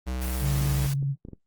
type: tone with pitch glide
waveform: square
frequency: 63.4 to 64.06 Hz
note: B1 to C2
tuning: +46 to -36 cents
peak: -28 dBFS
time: 0.06-0.88 s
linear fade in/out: 20 ms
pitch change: +18 cents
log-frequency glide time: 0.34-0.76 s
type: noise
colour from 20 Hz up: white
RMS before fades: -37 dBFS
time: 0.21-0.94 s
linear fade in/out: 10 ms
type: tone with vibrato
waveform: sine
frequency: 138.59 Hz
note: C#3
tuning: in tune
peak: -23 dBFS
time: 0.4-1.16 s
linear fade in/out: 50 ms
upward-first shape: sine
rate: 19 Hz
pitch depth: 44 cents each way
type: clicks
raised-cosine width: 3 ms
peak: -27 dBFS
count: 8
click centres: 0.613 / 0.656 / 0.725 / 0.844 / 1.027 / 1.251 / 1.286 / 1.333 s
effects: noise-tail reverb RT60 0.1 s tail -20 dB re dry + Opus 24 kbps